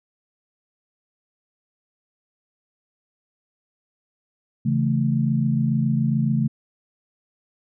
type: chord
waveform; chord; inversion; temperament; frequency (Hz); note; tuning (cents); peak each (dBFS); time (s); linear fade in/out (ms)
sine; A major; first; equal with one note detuned; 137.71 / 164.81 / 220; C#3 / E3 / A3; -11 / 0 / 0; -21 / -25 / -22; 4.65-6.48; 10
effects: none